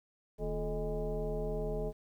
sine tone with frequency modulation, 233.6 Hz, A#3, 4 cents sharp, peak -32 dBFS, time 0.38-1.93 s, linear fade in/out 50 ms, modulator 195 Hz, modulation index 2, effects 11-bit

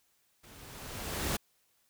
pink noise with level ramp, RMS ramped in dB -55 to -31 dBFS, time 0.43-1.37 s, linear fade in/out 10 ms, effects white hiss -72 dBFS RMS until 1.89 s

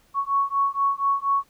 sine beating tone pair, 1108.7 / 1112.9 Hz, C#6 / C#6, 0 / +6 cents, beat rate 4.2 Hz, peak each -23 dBFS, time 0.14-1.44 s, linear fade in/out 50 ms, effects pink hiss -61 dBFS RMS until 1.49 s

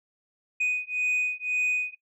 sine beating tone pair, 2489 / 2490.9 Hz, D#7 / D#7, 0 / +1 cents, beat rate 1.9 Hz, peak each -26 dBFS, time 0.6-1.95 s, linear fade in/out 10 ms, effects noise-tail reverb RT60 0.1 s tail -19 dB re dry + tanh soft clip ceiling -21 dBFS

